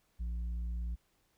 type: tone with tanh clipping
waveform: triangle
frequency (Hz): 58.27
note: A#1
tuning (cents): 0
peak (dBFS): -35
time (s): 0.19-0.96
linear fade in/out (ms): 20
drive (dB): 9
effects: pink hiss -74 dBFS RMS until 1.37 s